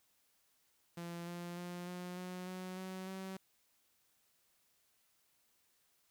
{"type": "tone with pitch steps", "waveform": "sawtooth", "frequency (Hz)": [171.2, 173.79, 176.42, 179.09, 181.8, 184.55, 187.34, 190.18], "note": ["F3", "F3", "F3", "F3", "F#3", "F#3", "F#3", "F#3"], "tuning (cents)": [-34, -8, 18, 44, -30, -4, 22, 48], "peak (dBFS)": -39, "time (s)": [0.97, 3.37], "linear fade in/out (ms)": 5, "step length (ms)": 300, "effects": ["white hiss -75 dBFS RMS until 6.1 s"]}